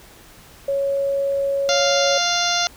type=tone; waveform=sine; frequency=554.4 Hz; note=C#5; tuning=in tune; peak=-18 dBFS; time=0.68-2.18 s; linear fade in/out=5 ms
type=harmonic tone; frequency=698.5 Hz; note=F5; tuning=in tune; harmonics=1 / 2 / 3 / 4 / 5 / 6 / 7 / 8 / 9; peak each=-24 / -25 / -30 / -29 / -25 / -26 / -29 / -26 / -28 dBFS; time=1.69-2.67 s; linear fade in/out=0 ms
effects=pink hiss -46 dBFS RMS until 2.76 s